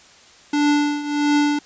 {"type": "tone with tremolo", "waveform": "square", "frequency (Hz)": 292.9, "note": "D4", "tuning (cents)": -5, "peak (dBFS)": -14, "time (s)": [0.53, 1.59], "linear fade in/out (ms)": 5, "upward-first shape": "triangle", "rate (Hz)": 1.5, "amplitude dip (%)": 80, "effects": ["white hiss -48 dBFS RMS until 1.65 s", "resampled to 16000 Hz"]}